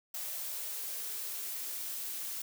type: noise with high-pass filter sweep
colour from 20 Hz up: blue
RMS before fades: -39 dBFS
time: 0.14-2.42 s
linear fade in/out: 5 ms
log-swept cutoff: 590 to 240 Hz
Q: 2.8
effects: none